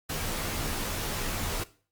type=noise with comb filter; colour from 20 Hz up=pink; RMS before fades=-32 dBFS; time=0.09-1.64 s; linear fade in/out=10 ms; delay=16 ms; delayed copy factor=-0.9; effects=noise-tail reverb RT60 0.4 s tail -17 dB re dry + Opus 48 kbps